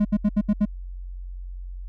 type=tone bursts; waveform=triangle; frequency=207.7 Hz; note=G#3; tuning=in tune; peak=-14 dBFS; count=6; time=0-0.655 s; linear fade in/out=10 ms; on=50 ms; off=71 ms; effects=added 45 Hz sine -32 dBFS peak until 1.88 s